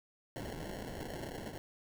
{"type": "noise with sample-and-hold", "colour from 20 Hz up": "white", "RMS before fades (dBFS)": -43, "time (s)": [0.36, 1.58], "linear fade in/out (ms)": 0, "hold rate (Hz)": 1225, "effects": []}